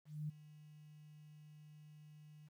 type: tone with ADSR envelope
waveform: sine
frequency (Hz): 151.2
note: D#3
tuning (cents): -49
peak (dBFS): -38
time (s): 0.05-2.49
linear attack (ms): 240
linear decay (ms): 12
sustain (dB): -18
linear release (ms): 21
effects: 12-bit